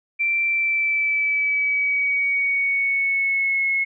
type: tone with pitch glide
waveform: sine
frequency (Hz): 2349 to 2179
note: D7 to C#7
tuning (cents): 0 to -30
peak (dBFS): -18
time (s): 0.19-3.85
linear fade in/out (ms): 20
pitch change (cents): -130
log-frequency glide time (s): 0.44-3.64
effects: none